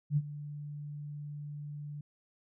sine tone with ADSR envelope, 146.9 Hz, D3, 1 cent sharp, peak -23 dBFS, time 0.1-2.01 s, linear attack 68 ms, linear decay 45 ms, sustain -16 dB, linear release 4 ms, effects none

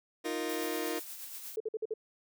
sawtooth chord, Eb suspended second, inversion none, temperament just, 311.1 / 350 / 466.7 Hz, Eb4 / F4 / Bb4, 0 / +4 / +2 cents, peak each -33 dBFS, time 0.24-1 s, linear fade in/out 20 ms
blue noise with tremolo, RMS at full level -42 dBFS, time 0.49-1.56 s, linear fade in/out 5 ms, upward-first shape triangle, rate 8.4 Hz, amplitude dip 50%
sine tone bursts, 438 Hz, A4, 8 cents flat, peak -31 dBFS, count 5, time 1.57-1.939 s, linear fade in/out 5 ms, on 33 ms, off 51 ms
effects none

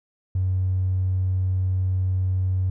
triangle tone, 93.1 Hz, F#2, 11 cents sharp, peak -16 dBFS, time 0.35-2.7 s, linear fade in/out 5 ms, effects tanh soft clip ceiling -17 dBFS

